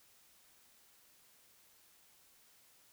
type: silence
effects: white hiss -66 dBFS RMS until 2.92 s